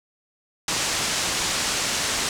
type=low-pass noise; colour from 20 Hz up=white; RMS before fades=-25 dBFS; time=0.68-2.29 s; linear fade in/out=2 ms; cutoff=7900 Hz; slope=24 dB/octave; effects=none